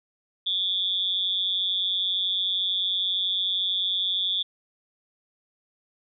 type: tone with amplitude modulation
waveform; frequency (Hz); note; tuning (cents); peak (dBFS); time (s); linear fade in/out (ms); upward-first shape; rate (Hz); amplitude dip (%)
sine; 3482; A7; -19; -19; 0.46-4.43; 10; sine; 187; 90
effects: none